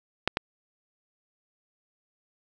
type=clicks; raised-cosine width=0.3 ms; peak=-6 / -9 dBFS; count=2; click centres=0.276 / 0.371 s; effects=none